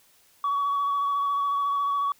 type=tone with vibrato; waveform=sine; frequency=1130 Hz; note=C#6; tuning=33 cents sharp; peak=-21 dBFS; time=0.44-2.12 s; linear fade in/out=2 ms; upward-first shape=sine; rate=14 Hz; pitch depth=20 cents each way; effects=tanh soft clip ceiling -20 dBFS + white hiss -60 dBFS RMS until 2.19 s